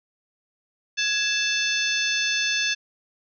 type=harmonic tone with a mistuned harmonic; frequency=880 Hz; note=A5; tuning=in tune; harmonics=2 / 3 / 4 / 5 / 6 / 7; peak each=-27 / -26 / -28 / -31 / -32 / -31 dBFS; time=0.97-2.75 s; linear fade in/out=20 ms; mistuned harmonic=2; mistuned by=-90 cents; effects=none